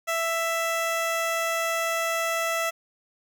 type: tone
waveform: 15% pulse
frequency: 662 Hz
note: E5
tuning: 7 cents sharp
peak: -18 dBFS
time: 0.07-2.71 s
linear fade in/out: 20 ms
effects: none